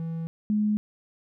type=tone pair in turn; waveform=triangle / sine; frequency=164.2 / 210.8 Hz; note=E3 / G#3; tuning=-6 / +26 cents; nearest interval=major third; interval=432 cents; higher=second; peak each=-27 / -21 dBFS; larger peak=second; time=0-0.27 / 0.5-0.77 s; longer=neither; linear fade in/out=0 ms; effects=none